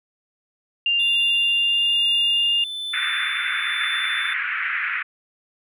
sine tone with pitch glide, 2794 to 2812 Hz, F7 to F7, 0 to +11 cents, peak -17 dBFS, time 0.86-2.64 s, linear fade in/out 2 ms, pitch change +11 cents, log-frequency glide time 1.57-1.96 s
triangle tone with tremolo, 3520 Hz, A7, in tune, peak -23 dBFS, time 0.99-4.34 s, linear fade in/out 10 ms, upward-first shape triangle, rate 1.1 Hz, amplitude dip 45%
pink band-pass noise, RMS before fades -25 dBFS, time 2.93-5.03 s, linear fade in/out 10 ms, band 1400 to 2400 Hz, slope 48 dB/octave
effects none

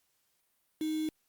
sine tone with quantisation, 311.9 Hz, D#4, 4 cents sharp, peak -30 dBFS, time 0.81-1.09 s, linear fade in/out 2 ms, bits 7, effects white hiss -75 dBFS RMS until 1.28 s + Opus 48 kbps

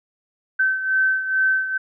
sine beating tone pair, 1538 / 1540.3 Hz, G6 / G6, -33 / -31 cents, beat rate 2.3 Hz, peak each -18 / -24 dBFS, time 0.59-1.78 s, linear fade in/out 10 ms, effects none

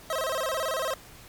25% pulse tone with vibrato, 582 Hz, D5, 16 cents flat, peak -23 dBFS, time 0.1-0.94 s, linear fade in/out 2 ms, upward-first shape square, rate 18 Hz, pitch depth 170 cents each way, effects pink hiss -49 dBFS RMS until 1.28 s + MP3 96 kbps

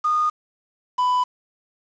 sine / triangle tone pair in turn, 1228 / 996.2 Hz, D#6 / B5, -23 / +15 cents, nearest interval major third, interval 362 cents, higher first, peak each -17 / -15 dBFS, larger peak second, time 0.04-0.3 / 0.98-1.24 s, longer neither, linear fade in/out 10 ms, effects resampled to 16000 Hz + 7-bit

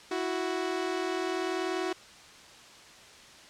sawtooth tone pair together, 329.5 / 369.9 Hz, E4 / F#4, -1 / 0 cents, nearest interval major second, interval 201 cents, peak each -30 / -27 dBFS, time 0.11-1.93 s, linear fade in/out 5 ms, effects white hiss -51 dBFS RMS until 3.49 s + low-pass 6000 Hz 12 dB/octave

